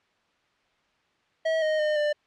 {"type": "tone with pitch steps", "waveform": "square", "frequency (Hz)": [643, 621, 608, 595], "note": ["E5", "D#5", "D#5", "D5"], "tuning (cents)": [-43, -3, -40, 22], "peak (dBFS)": -23, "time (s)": [1.45, 2.13], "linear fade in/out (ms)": 10, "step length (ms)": 170, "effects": ["white hiss -67 dBFS RMS until 2.26 s", "low-pass 3000 Hz 12 dB/octave"]}